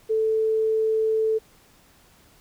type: tone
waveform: sine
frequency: 440 Hz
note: A4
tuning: in tune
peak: -19 dBFS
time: 0.09-1.39 s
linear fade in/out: 20 ms
effects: pink hiss -56 dBFS RMS until 2.4 s